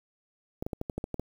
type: clicks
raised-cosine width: 2 ms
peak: -19 dBFS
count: 9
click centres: 0.625 / 0.665 / 0.732 / 0.814 / 0.898 / 0.98 / 1.041 / 1.143 / 1.196 s
effects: 8-bit